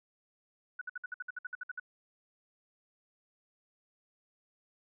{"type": "tone bursts", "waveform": "sine", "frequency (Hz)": 1480, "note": "F#6", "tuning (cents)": 0, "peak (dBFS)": -36, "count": 13, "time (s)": [0.79, 1.798], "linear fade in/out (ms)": 5, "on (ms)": 24, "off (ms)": 58, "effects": []}